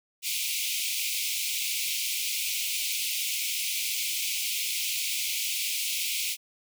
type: high-pass noise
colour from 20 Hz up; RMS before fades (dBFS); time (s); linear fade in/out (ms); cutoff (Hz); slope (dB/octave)
pink; -30; 0.22-6.37; 50; 2200; 96
effects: none